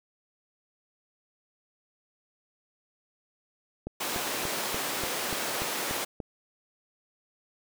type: click train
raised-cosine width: 2 ms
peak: -21 dBFS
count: 9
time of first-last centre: 3.87-6.202 s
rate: 3.43 Hz
type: high-pass noise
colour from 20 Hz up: pink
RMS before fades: -32 dBFS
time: 4-6.05 s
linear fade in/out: 10 ms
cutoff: 350 Hz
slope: 12 dB/octave
effects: none